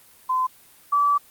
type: tone pair in turn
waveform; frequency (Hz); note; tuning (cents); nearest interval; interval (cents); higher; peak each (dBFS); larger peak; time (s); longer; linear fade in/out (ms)
sine; 1025 / 1153.7; C6 / D6; -36 / -31; major second; 205; second; -19 / -16; second; 0.29-0.47 / 0.92-1.18; second; 10
effects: white hiss -52 dBFS RMS until 1.3 s + Opus 32 kbps